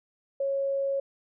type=tone; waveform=sine; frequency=550 Hz; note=C#5; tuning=14 cents flat; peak=-25 dBFS; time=0.4-1 s; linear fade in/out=5 ms; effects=none